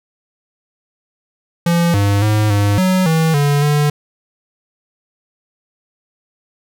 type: tone with pitch steps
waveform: square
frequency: 170.8 / 100.8 / 106.8 / 101.9 / 185.8 / 161.2 / 144 / 147.3 Hz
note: F3 / G2 / G#2 / G#2 / F#3 / E3 / D3 / D3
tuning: -38 / +49 / +49 / -32 / +7 / -38 / -34 / +6 cents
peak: -12 dBFS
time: 1.66-3.9 s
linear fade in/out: 5 ms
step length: 280 ms
effects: none